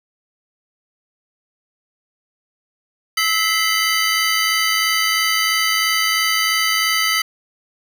square tone cluster, 1302 / 1983 / 2086 / 3020 / 4674 Hz, E6 / B6 / C7 / F#7 / D8, -22 / +7 / -6 / +35 / -9 cents, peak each -23 dBFS, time 3.17-7.22 s, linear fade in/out 5 ms, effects none

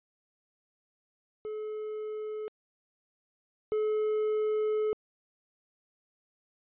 triangle tone pair in turn, 428.9 / 428.9 Hz, A4 / A4, -44 / -44 cents, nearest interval unison, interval 0 cents, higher neither, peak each -32 / -24 dBFS, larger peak second, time 1.45-2.48 / 3.72-4.93 s, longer second, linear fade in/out 0 ms, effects resampled to 8000 Hz

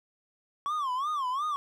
triangle tone with vibrato, 1108.7 Hz, C#6, in tune, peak -26 dBFS, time 0.66-1.56 s, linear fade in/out 0 ms, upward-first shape sine, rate 2.8 Hz, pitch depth 190 cents each way, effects none

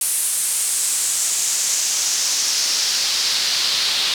pink noise with band-pass filter sweep, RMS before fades -20 dBFS, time 0.01-4.14 s, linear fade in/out 2 ms, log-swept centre 10000 to 3900 Hz, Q 2.6, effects none

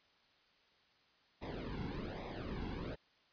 brown noise with flanger, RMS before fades -43 dBFS, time 1.41-2.96 s, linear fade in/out 20 ms, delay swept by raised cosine 0.66 to 1.66 ms, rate 1.2 Hz, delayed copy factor -0.8, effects white hiss -70 dBFS RMS until 3.32 s + resampled to 11025 Hz

